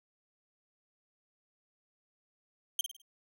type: tone with echo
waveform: sawtooth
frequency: 3161 Hz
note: G7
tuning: 14 cents sharp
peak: -24 dBFS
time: 2.79-2.81 s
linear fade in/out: 2 ms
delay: 52 ms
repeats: 4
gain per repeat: -8 dB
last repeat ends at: 3.018 s
effects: none